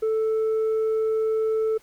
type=tone with tanh clipping; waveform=sine; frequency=440 Hz; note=A4; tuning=in tune; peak=-21 dBFS; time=0.02-1.78 s; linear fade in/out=10 ms; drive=2 dB; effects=pink hiss -57 dBFS RMS until 1.82 s